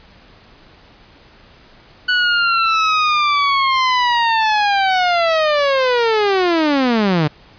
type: linear sweep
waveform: sawtooth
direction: down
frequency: 1486 to 143.9 Hz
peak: -9 dBFS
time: 2.08-7.28 s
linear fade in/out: 10 ms
effects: pink hiss -46 dBFS RMS until 7.58 s + resampled to 11025 Hz